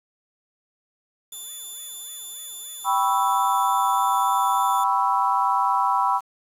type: tone with vibrato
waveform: 5% pulse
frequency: 3500 Hz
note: A7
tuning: 10 cents flat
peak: -27 dBFS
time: 1.32-4.84 s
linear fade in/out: 5 ms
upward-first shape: sine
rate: 3.4 Hz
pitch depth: 8 cents each way
type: chord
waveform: sine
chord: C# half-diminished seventh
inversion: second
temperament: equal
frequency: 784 / 987.8 / 1108.7 / 1318.5 Hz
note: G5 / B5 / C#6 / E6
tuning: 0 / 0 / 0 / 0 cents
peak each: -24 / -21 / -26 / -26 dBFS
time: 2.84-6.21 s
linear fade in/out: 50 ms
effects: resampled to 32000 Hz + 8-bit